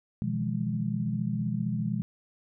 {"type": "chord", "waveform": "sine", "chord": "F half-diminished seventh", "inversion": "second", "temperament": "equal with one note detuned", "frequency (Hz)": [123.47, 159.48, 174.61, 207.7], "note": ["Cb3", "Eb3", "F3", "Ab3"], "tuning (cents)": [0, 43, 0, 0], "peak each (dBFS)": [-32, -34, -34, -31], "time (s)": [0.22, 2.02], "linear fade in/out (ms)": 0, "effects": []}